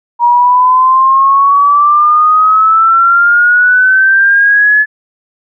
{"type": "exponential sweep", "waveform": "sine", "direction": "up", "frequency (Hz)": [949, 1720], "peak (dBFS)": -4, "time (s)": [0.19, 4.86], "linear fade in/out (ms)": 50, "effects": []}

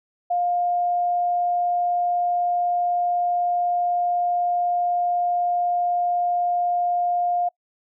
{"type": "tone", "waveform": "sine", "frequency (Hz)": 706, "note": "F5", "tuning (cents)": 19, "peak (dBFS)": -19, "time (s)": [0.3, 7.49], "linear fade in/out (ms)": 10, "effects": ["noise-tail reverb RT60 0.1 s tail -25 dB re dry"]}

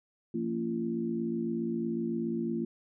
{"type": "harmonic tone with a mistuned harmonic", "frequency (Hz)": 57, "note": "A#1", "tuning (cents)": -38, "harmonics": [3, 4, 5, 6], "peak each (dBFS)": [-39, -32, -41, -34], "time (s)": [0.34, 2.65], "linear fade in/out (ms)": 5, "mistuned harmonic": 5, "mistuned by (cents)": -57, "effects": []}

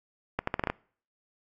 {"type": "accelerating click train", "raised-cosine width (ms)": 0.5, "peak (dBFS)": -12, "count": 7, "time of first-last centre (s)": [0.39, 0.7], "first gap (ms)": 84, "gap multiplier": 0.8, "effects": ["noise-tail reverb RT60 0.5 s tail -25 dB re dry", "AAC 64 kbps"]}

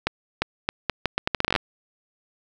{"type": "accelerating click train", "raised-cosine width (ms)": 0.3, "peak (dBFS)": -5, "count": 16, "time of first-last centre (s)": [0.07, 1.562], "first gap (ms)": 350, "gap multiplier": 0.77, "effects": []}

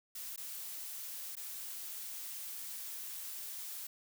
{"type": "noise with dropouts", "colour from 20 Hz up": "blue", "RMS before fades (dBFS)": -44, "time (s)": [0.15, 3.87], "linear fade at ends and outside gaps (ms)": 5, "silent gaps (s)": [[0.362, 0.376], [1.355, 1.367]], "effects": []}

